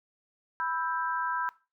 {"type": "chord", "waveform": "sine", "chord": "E minor", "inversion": "second", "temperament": "just", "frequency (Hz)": [988.9, 1318.5, 1582.2], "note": ["B5", "E6", "G6"], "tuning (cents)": [2, 0, 16], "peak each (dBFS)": [-31, -34, -34], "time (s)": [0.6, 1.49], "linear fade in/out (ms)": 0, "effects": ["noise-tail reverb RT60 0.3 s tail -19 dB re dry"]}